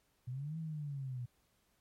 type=linear two-way sweep; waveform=sine; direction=up then down; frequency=120 to 163.6 to 120 Hz; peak=-38 dBFS; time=0.27-1.26 s; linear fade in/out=10 ms; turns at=0.58 s; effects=pink hiss -75 dBFS RMS until 1.8 s + MP3 64 kbps